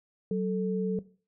sine tone pair together, 187.91 / 440 Hz, F#3 / A4, +27 / 0 cents, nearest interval octave + minor third, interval 1473 cents, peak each -28 / -30 dBFS, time 0.31-0.99 s, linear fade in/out 2 ms, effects noise-tail reverb RT60 0.4 s tail -18 dB re dry

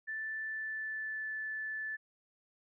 sine tone with pitch glide, 1760 to 1745.8 Hz, A6 to A6, 0 to -14 cents, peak -36 dBFS, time 0.07-1.97 s, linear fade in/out 20 ms, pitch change -14 cents, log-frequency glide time 0.45-1.3 s, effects none

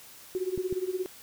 sine tone with tremolo, 370 Hz, F#4, in tune, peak -25 dBFS, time 0.35-1.06 s, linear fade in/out 0 ms, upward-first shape sine, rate 17 Hz, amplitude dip 85%
clicks, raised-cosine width 3 ms, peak -23 dBFS, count 2, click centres 0.577 / 0.726 s
effects white hiss -50 dBFS RMS until 1.22 s

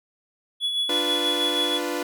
triangle tone with tremolo, 3394 Hz, G#7, 37 cents sharp, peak -19 dBFS, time 0.6-1.8 s, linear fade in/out 50 ms, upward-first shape sine, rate 6.2 Hz, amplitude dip 45%
sawtooth chord, B diminished, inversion first, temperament equal, 293.7 / 349.2 / 493.9 Hz, D4 / F4 / B4, 0 / 0 / 0 cents, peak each -26 dBFS, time 0.89-2.03 s, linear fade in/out 5 ms
effects none

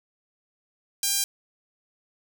sawtooth tone with high-pass filter, 798 Hz, G5, 31 cents sharp, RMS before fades -25 dBFS, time 1.03-1.24 s, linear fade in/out 2 ms, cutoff 5800 Hz, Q 1, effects none

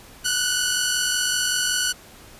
10% pulse tone pair together, 1457.7 / 1503 Hz, F#6 / F#6, -26 / +27 cents, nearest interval minor second, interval 53 cents, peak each -15 dBFS, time 0.24-1.93 s, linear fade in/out 20 ms, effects pink hiss -46 dBFS RMS until 2.39 s + resampled to 32000 Hz

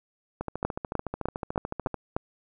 two click trains, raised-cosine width 1 ms, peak -12 / -17 dBFS, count 6 / 22, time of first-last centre 0.65-2.165 / 0.41-1.943 s, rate 3.3 / 13.7 Hz, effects none

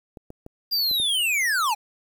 clicks, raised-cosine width 2 ms, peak -26 dBFS, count 5, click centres 0.172 / 0.304 / 0.464 / 0.913 / 1 s
square linear sweep, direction down, 4848 to 785 Hz, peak -21 dBFS, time 0.71-1.75 s, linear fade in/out 20 ms
effects 9-bit

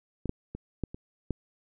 clicks, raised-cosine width 3 ms, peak -20 / -16 / -24 / -17 / -27 / -16 dBFS, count 6, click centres 0.257 / 0.294 / 0.55 / 0.837 / 0.945 / 1.307 s, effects none

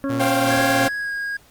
harmonic tone, 275.1 Hz, C#4, 13 cents flat, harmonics 1 / 2 / 4 / 5 / 6, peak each -22 / -28 / -34 / -36 / -38 dBFS, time 0.04-0.88 s, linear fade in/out 0 ms
sawtooth tone with tremolo, 118.3 Hz, A#2, 26 cents sharp, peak -21 dBFS, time 0.09-0.87 s, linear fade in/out 10 ms, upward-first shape sine, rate 2.9 Hz, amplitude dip 40%
sawtooth chord, C suspended fourth, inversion none, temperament equal with one note detuned, 531.8 / 698.5 / 784 Hz, C5 / F5 / G5, +28 / 0 / 0 cents, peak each -19 dBFS, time 0.19-0.89 s, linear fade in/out 20 ms
triangle tone with pitch glide, 1661.2 to 1636.4 Hz, G#6 to G#6, 0 to -26 cents, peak -22 dBFS, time 0.5-1.37 s, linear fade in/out 5 ms, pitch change -26 cents, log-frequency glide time 0.97-1.11 s
effects pink hiss -53 dBFS RMS until 1.5 s + Opus 32 kbps

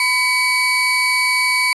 35% pulse tone pair together, 1008 / 2263 Hz, B5 / C#7, +35 / +35 cents, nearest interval octave + major second, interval 1400 cents, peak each -20 / -13 dBFS, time 0-1.73 s, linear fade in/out 2 ms, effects resampled to 24000 Hz

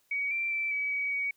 sine tone with pitch steps, 2258 / 2352 / 2331 / 2281 / 2267 / 2254 Hz, C#7 / D7 / D7 / C#7 / C#7 / C#7, +31 / +2 / -14 / +49 / +38 / +28 cents, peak -28 dBFS, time 0.11-1.31 s, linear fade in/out 5 ms, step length 200 ms, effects white hiss -70 dBFS RMS until 1.36 s

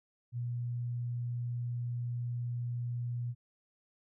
sine tone, 120.7 Hz, B2, 39 cents flat, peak -33 dBFS, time 0.32-3.35 s, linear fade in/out 50 ms, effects none

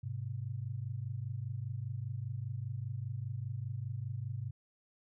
sine tone pair together, 103.7 / 128.71 Hz, G#2 / C3, -2 / -28 cents, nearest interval major third, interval 374 cents, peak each -39 / -39 dBFS, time 0.03-4.51 s, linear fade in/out 10 ms, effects none

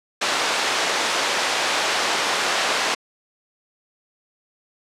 pink band-pass noise, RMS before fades -22 dBFS, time 0.21-2.95 s, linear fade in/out 10 ms, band 590 to 6200 Hz, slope 12 dB/octave, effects low-pass 10000 Hz 12 dB/octave

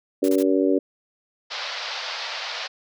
harmonic tone, 95 Hz, F#2, 46 cents sharp, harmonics 3 / 4 / 5 / 6, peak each -20 / -22 / -24 / -26 dBFS, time 0.22-0.79 s, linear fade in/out 10 ms
white noise bursts, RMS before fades -36 dBFS, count 3, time 0.24-0.426 s, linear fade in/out 0 ms, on 44 ms, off 27 ms
white band-pass noise, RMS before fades -31 dBFS, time 1.5-2.68 s, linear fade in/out 20 ms, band 520 to 5100 Hz, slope 48 dB/octave
effects none

